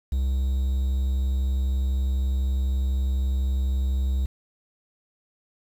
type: tone with quantisation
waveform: triangle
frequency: 66 Hz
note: C2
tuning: 16 cents sharp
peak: -19 dBFS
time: 0.12-4.26 s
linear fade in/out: 5 ms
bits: 8
effects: none